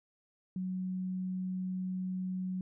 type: tone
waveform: sine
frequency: 185.2 Hz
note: F#3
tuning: 2 cents sharp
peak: -33 dBFS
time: 0.56-2.61 s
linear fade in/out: 2 ms
effects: none